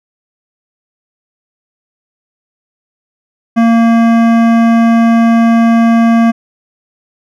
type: tone with hard clipping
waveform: sine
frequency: 230 Hz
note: A#3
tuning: 23 cents flat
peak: -7 dBFS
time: 3.56-6.32 s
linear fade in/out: 20 ms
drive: 15 dB
effects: none